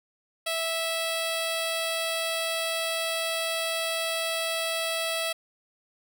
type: tone with notch filter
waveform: 10% pulse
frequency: 656 Hz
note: E5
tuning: 9 cents flat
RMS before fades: -29 dBFS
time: 0.46-5.33 s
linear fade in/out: 10 ms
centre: 1600 Hz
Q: 1.4
effects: none

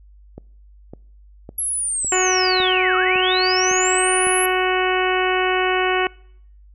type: click train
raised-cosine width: 2 ms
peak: -21 dBFS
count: 8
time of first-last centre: 0.38-4.269 s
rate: 1.8 Hz
type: linear two-way sweep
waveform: sine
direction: down then up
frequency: 11340 to 1236 to 11340 Hz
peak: -20 dBFS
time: 1.58-4.46 s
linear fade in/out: 5 ms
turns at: 2.96 s
type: harmonic tone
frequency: 370 Hz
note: F#4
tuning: in tune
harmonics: 1 / 2 / 3 / 4 / 5 / 6 / 7 / 8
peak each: -20 / -23 / -25 / -26 / -27 / -28 / -28 / -29 dBFS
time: 2.12-6.07 s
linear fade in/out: 2 ms
effects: noise-tail reverb RT60 0.7 s tail -25 dB re dry + added 50 Hz sine -44 dBFS peak until 6.74 s

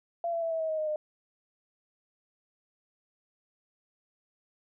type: tone with pitch steps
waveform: sine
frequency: 682 / 671.1 / 660.3 / 649.7 / 639.3 / 629 / 618.9 / 609 Hz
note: F5 / E5 / E5 / E5 / D#5 / D#5 / D#5 / D#5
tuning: -41 / +31 / +3 / -25 / +47 / +19 / -9 / -37 cents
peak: -28 dBFS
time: 0.24-0.96 s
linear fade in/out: 2 ms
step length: 90 ms
effects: none

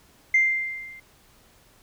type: tone with level ramp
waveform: sine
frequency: 2093 Hz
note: C7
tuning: in tune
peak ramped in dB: -13 to -42 dBFS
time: 0.34-1 s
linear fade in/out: 5 ms
effects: tanh soft clip ceiling -11 dBFS + pink hiss -57 dBFS RMS until 1.82 s

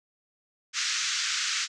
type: band-pass noise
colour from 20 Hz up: white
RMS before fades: -29 dBFS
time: 0.73-1.68 s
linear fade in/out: 50 ms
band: 1300 to 6900 Hz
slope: 48 dB/octave
effects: none

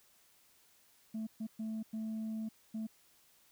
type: tone bursts at uneven times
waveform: sine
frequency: 220 Hz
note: A3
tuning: in tune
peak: -34 dBFS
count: 5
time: 1.14-1.27 / 1.4-1.47 / 1.59-1.83 / 1.93-2.49 / 2.74-2.87 s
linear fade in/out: 10 ms
effects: tanh soft clip ceiling -35 dBFS + white hiss -67 dBFS RMS until 3.51 s

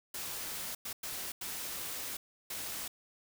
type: noise bursts at uneven times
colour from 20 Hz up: white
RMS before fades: -40 dBFS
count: 5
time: 0.14-0.75 / 0.85-0.93 / 1.03-1.32 / 1.41-2.17 / 2.5-2.88 s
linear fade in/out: 5 ms
effects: none

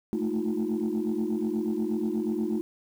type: tone cluster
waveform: sine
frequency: 215.4 / 223.7 / 314 / 356.5 Hz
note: A3 / A3 / D#4 / F4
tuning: -37 / +29 / +16 / +36 cents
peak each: -30 dBFS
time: 0.13-2.61 s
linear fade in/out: 0 ms
effects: tanh soft clip ceiling -20 dBFS + 9-bit

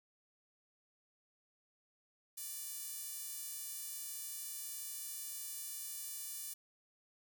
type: tone with high-pass filter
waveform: sawtooth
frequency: 587.3 Hz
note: D5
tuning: in tune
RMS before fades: -45 dBFS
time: 2.37-6.54 s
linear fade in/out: 10 ms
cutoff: 9000 Hz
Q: 0.77
effects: none

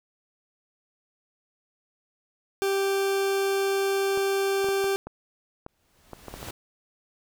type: tone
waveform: 40% pulse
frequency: 391.9 Hz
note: G4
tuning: in tune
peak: -22 dBFS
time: 2.62-4.96 s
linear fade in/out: 0 ms
type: clicks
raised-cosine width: 1 ms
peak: -23 dBFS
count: 11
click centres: 4.175 / 4.644 / 4.687 / 4.842 / 5.07 / 5.664 / 6.133 / 6.283 / 6.34 / 6.429 / 6.486 s
type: noise with exponential growth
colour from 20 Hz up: pink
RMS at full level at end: -37 dBFS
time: 5.68-6.51 s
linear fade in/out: 5 ms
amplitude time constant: 180 ms
effects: none

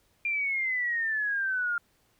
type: exponential sweep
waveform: sine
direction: down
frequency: 2400 to 1396.9 Hz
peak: -26 dBFS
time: 0.25-1.78 s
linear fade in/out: 2 ms
effects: pink hiss -68 dBFS RMS until 2.19 s

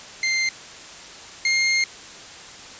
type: tone pair in turn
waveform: sawtooth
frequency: 2093 / 2126 Hz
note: C7 / C7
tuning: 0 / +27 cents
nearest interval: unison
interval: 27 cents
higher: second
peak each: -16 / -14 dBFS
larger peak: second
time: 0.23-0.49 / 1.45-1.84 s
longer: second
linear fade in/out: 2 ms
effects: white hiss -40 dBFS RMS until 2.79 s + resampled to 16000 Hz

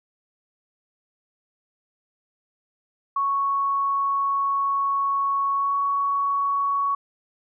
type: tone with pitch glide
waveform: sine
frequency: 1108.7 to 1118.3 Hz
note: C#6 to C#6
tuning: 0 to +15 cents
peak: -20 dBFS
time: 3.16-6.95 s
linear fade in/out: 5 ms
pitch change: +15 cents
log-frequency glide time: 5.54-5.76 s
effects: none

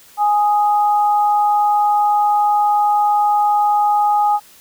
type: tone pair together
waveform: sine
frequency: 830.6 / 1244.5 Hz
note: G#5 / D#6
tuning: 0 / 0 cents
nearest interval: perfect fifth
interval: 700 cents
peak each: -12 / -22 dBFS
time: 0.17-4.4 s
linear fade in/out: 50 ms
effects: white hiss -46 dBFS RMS until 4.6 s

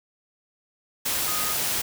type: tone in noise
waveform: sine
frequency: 1244 Hz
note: D#6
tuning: 1 cent flat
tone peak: -33 dBFS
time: 1.27-1.54 s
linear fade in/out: 10 ms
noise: white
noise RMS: -26 dBFS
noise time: 1.05-1.82 s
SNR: -10 dB
effects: none

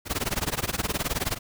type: noise with tremolo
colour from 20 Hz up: pink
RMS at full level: -25 dBFS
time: 0.05-1.39 s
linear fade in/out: 50 ms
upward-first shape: sine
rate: 19 Hz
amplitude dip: 95%
effects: none

